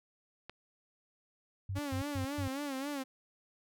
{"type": "click", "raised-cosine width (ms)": 0.3, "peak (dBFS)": -28, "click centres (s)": 0.496}
{"type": "tone bursts", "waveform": "sine", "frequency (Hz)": 96.7, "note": "G2", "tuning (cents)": -23, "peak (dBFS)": -34, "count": 4, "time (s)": [1.69, 2.48], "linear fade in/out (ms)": 5, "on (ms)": 100, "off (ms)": 130}
{"type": "tone with vibrato", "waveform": "sawtooth", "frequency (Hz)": 277.2, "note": "C#4", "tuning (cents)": 0, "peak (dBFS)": -32, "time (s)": [1.75, 3.04], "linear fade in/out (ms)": 20, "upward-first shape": "sine", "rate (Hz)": 3.7, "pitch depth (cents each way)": 100}
{"effects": []}